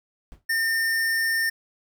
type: noise with exponential decay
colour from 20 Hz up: brown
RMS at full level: -40 dBFS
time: 0.32-0.45 s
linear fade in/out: 0 ms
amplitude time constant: 27 ms
type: tone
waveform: square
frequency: 1812 Hz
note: A#6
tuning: 50 cents flat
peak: -22 dBFS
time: 0.49-1.5 s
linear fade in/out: 10 ms
effects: none